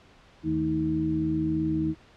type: harmonic tone with a mistuned harmonic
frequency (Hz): 79.1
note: D#2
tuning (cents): +29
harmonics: 1 / 2 / 3 / 4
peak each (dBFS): -36 / -30 / -36 / -25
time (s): 0.43-1.95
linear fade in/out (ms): 50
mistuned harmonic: 3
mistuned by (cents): -120
effects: pink hiss -55 dBFS RMS until 2.16 s + low-pass 4000 Hz 12 dB/octave